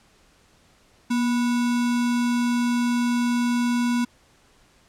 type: tone with sample-and-hold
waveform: sine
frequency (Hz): 239.7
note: A#3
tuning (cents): +48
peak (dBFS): -19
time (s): 1.1-4.05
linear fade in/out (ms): 10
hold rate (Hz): 1225
effects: pink hiss -58 dBFS RMS until 4.88 s + low-pass 9000 Hz 12 dB/octave